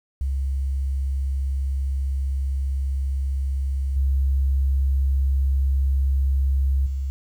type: tone with level steps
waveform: sine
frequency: 67.6 Hz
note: C#2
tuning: 43 cents flat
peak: -21 / -17 / -23 dBFS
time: 0.21-7.1 s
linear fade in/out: 0 ms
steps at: 3.96 / 6.86 s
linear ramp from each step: 5 ms
effects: 9-bit